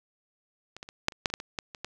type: clicks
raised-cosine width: 0.2 ms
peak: -25 / -23 / -26 / -6 / -29 / -7 / -21 / -12 / -22 / -14 / -24 / -18 dBFS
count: 12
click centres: 0.766 / 0.829 / 0.889 / 1.084 / 1.122 / 1.258 / 1.301 / 1.339 / 1.401 / 1.588 / 1.748 / 1.846 s
effects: none